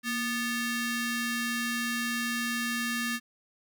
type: ring-modulated tone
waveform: sawtooth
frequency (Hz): 987.8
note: B5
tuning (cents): 0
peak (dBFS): -22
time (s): 0.03-3.2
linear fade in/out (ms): 50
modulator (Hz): 752
effects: none